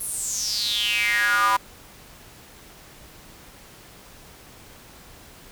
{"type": "tone with high-pass filter sweep", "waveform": "square", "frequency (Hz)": 110.5, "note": "A2", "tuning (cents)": 8, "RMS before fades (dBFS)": -23, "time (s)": [0, 1.57], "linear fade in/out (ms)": 10, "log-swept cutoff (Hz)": [11000, 1000], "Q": 7.6, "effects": ["pink hiss -47 dBFS RMS until 5.51 s"]}